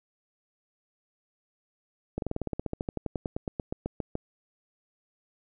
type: slowing click train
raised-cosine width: 2 ms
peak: -17 dBFS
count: 24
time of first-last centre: 2.18-4.154 s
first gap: 42 ms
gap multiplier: 1.06
effects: none